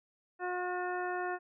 harmonic tone with a mistuned harmonic, 360.4 Hz, F#4, 45 cents flat, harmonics 1 / 2 / 3 / 4 / 5 / 7, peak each -37 / -37 / -43 / -41 / -43 / -54 dBFS, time 0.39-1.39 s, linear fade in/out 50 ms, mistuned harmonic 7, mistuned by +21 cents, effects none

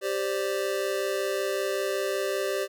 square chord, G suspended fourth, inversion none, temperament just, 392 / 522.7 / 588 Hz, G4 / C5 / D5, 0 / -2 / +2 cents, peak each -30 / -33 / -32 dBFS, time 0.01-2.68 s, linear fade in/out 50 ms, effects none

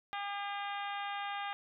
harmonic tone, 403.5 Hz, G#4, 50 cents flat, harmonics 2 / 3 / 4 / 5 / 6 / 7 / 8 / 9, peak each -39 / -43 / -45 / -47 / -49 / -50 / -51 / -52 dBFS, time 0.13-1.53 s, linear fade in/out 0 ms, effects none

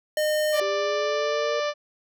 square tone, 610 Hz, D#5, 34 cents flat, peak -22 dBFS, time 0.17-0.6 s, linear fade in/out 2 ms
harmonic tone, 590 Hz, D5, 8 cents sharp, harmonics 1 / 2 / 3 / 4 / 5 / 6 / 7 / 8 / 9 / 10, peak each -25 / -31 / -35 / -37 / -39 / -41 / -42 / -43 / -44 / -45 dBFS, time 0.52-1.74 s, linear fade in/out 50 ms
sine exponential sweep, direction up, 392 to 469.5 Hz, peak -28 dBFS, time 0.61-1.6 s, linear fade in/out 5 ms
effects none

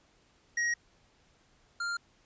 square tone pair in turn, 1890 / 1396.2 Hz, A#6 / F6, +23 / -1 cents, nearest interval perfect fourth, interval 524 cents, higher first, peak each -28 / -32 dBFS, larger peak first, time 0.57-0.74 / 1.8-1.97 s, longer neither, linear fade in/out 5 ms, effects pink hiss -66 dBFS RMS until 2.25 s + resampled to 16000 Hz

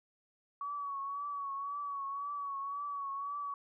sine tone with vibrato, 1128 Hz, C#6, 30 cents sharp, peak -36 dBFS, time 0.61-3.54 s, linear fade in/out 2 ms, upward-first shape triangle, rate 1.9 Hz, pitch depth 51 cents each way, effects none

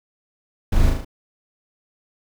brown noise with echo, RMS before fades -19 dBFS, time 0.72-0.9 s, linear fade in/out 5 ms, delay 37 ms, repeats 4, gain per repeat -3 dB, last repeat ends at 1.048 s, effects none

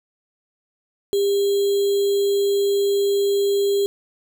sine tone with sample-and-hold, 400 Hz, G4, 35 cents sharp, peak -16 dBFS, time 1.13-3.86 s, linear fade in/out 0 ms, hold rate 3675 Hz, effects none

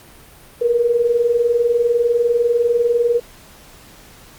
sine tone pair together, 457.8 / 477.8 Hz, A#4 / A#4, -31 / +43 cents, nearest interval minor second, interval 74 cents, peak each -20 / -14 dBFS, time 0.61-3.2 s, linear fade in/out 10 ms, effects pink hiss -44 dBFS RMS until 4.38 s + Opus 48 kbps

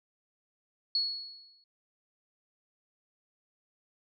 sine tone with exponential decay, 4362 Hz, C#8, 29 cents flat, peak -24 dBFS, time 0.95-1.64 s, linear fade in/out 2 ms, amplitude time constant 150 ms, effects none

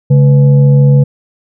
sine tone with frequency modulation, 140.1 Hz, C#3, 19 cents sharp, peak -3 dBFS, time 0.1-1.04 s, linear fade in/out 10 ms, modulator 354 Hz, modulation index 0.41, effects none

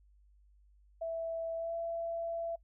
sine tone with pitch glide, 659.3 to 670.4 Hz, E5 to E5, 0 to +29 cents, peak -34 dBFS, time 1.01-2.56 s, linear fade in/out 10 ms, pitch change +29 cents, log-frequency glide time 1.56-1.74 s, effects noise-tail reverb RT60 0.1 s tail -26 dB re dry + added 50 Hz sine -61 dBFS peak until 2.63 s

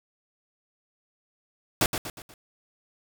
pink noise with echo, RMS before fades -22 dBFS, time 1.81-1.86 s, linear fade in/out 2 ms, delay 120 ms, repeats 4, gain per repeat -7 dB, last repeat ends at 2.34 s, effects none

